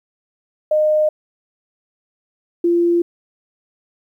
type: tone pair in turn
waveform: sine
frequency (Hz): 613 / 344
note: D#5 / F4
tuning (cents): -26 / -26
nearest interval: minor seventh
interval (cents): 1000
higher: first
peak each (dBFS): -12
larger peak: neither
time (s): 0.71-1.09 / 2.64-3.02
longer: neither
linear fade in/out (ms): 5
effects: 9-bit